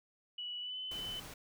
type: tone with pitch glide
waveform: sine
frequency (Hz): 2944 to 3029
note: F#7 to F#7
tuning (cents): -9 to +40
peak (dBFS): -39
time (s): 0.38-1.2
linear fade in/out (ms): 5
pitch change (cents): +49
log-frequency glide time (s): 0.6-0.78
type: noise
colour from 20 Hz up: pink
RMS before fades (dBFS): -49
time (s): 0.91-1.34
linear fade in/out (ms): 5
effects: none